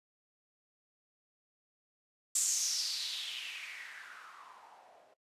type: noise with low-pass filter sweep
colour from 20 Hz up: violet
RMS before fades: -39 dBFS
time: 2.35-5.14 s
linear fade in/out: 5 ms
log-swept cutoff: 7800 to 570 Hz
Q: 4.7
effects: noise-tail reverb RT60 0.1 s tail -17 dB re dry + resampled to 32000 Hz